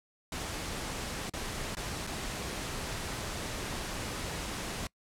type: noise with dropouts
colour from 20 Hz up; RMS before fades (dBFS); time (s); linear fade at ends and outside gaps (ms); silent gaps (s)
pink; -37; 0.32-4.87; 2; 1.297-1.336 / 1.751-1.769 / 2.068-2.072
effects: noise-tail reverb RT60 0.1 s tail -24 dB re dry + low-pass 10000 Hz 12 dB/octave